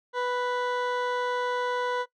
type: tone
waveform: 20% pulse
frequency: 493.9 Hz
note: B4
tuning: in tune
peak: -21 dBFS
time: 0.13-2.06 s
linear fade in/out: 50 ms
effects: noise-tail reverb RT60 0.1 s tail -19 dB re dry + low-pass 3000 Hz 12 dB/octave